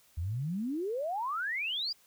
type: exponential sweep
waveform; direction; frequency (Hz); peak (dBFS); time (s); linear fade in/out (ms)
sine; up; 76.9 to 4978; -31; 0.17-1.93; 10
effects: white hiss -64 dBFS RMS until 2.06 s